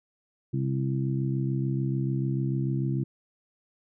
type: harmonic tone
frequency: 66.8 Hz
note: C2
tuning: 36 cents sharp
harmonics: 2 / 3 / 4 / 5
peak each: -26 / -33 / -37 / -34 dBFS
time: 0.53-3.04 s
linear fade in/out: 10 ms
effects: none

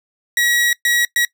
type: tone bursts at uneven times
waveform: sawtooth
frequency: 1914 Hz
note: A#6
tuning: 45 cents sharp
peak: -10 dBFS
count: 3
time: 0.37-0.73 / 0.85-1.05 / 1.16-1.25 s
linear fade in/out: 2 ms
effects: noise-tail reverb RT60 0.1 s tail -21 dB re dry

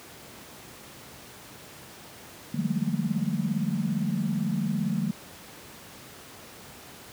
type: tone cluster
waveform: sine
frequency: 150.3 / 174.8 / 192.1 / 209.6 / 227.2 Hz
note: D3 / F3 / G3 / G#3 / A#3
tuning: +40 / +2 / -35 / +16 / -44 cents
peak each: -31 dBFS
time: 2.54-5.11 s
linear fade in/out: 5 ms
effects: pink hiss -46 dBFS RMS until 7.12 s + high-pass 100 Hz 12 dB/octave

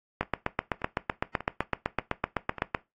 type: two click trains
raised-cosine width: 0.5 ms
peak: -10 / -22 dBFS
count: 21 / 5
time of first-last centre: 0.21-2.748 / 0.23-2.583 s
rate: 7.88 / 1.7 Hz
effects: noise-tail reverb RT60 0.2 s tail -18 dB re dry + AAC 32 kbps

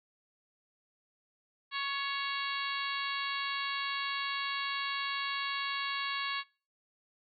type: harmonic tone with a mistuned harmonic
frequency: 554.4 Hz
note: C#5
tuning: in tune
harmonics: 2 / 3 / 4 / 5 / 6 / 7 / 8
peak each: -37 / -39 / -40 / -41 / -42 / -42 / -43 dBFS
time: 1.71-6.44 s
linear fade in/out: 50 ms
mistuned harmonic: 3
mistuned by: +25 cents
effects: noise-tail reverb RT60 0.4 s tail -25 dB re dry

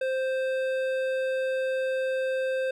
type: tone with hard clipping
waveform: triangle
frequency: 523.3 Hz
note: C5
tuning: in tune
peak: -27 dBFS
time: 0.01-2.71 s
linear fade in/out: 5 ms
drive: 15 dB
effects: none

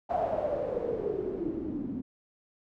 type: noise with low-pass filter sweep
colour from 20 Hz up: white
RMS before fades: -32 dBFS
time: 0.09-2.02 s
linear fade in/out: 20 ms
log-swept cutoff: 740 to 250 Hz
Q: 9.5
effects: none

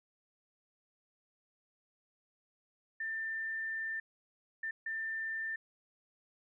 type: tone bursts at uneven times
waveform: sine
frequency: 1789 Hz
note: A6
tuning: 28 cents sharp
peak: -35 dBFS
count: 3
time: 3-4 / 4.63-4.71 / 4.86-5.56 s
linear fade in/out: 5 ms
effects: none

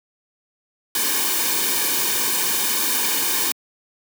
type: noise with comb filter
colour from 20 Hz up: white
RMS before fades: -21 dBFS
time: 0.95-3.52 s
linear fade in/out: 2 ms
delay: 1.5 ms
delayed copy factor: -0.8
effects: high-pass 200 Hz 12 dB/octave

